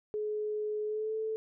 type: tone with pitch glide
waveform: sine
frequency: 424.1 to 438.8 Hz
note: G#4 to A4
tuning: +36 to -5 cents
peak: -31 dBFS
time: 0.14-1.36 s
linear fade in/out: 0 ms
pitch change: +59 cents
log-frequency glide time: 0.85-1.15 s
effects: none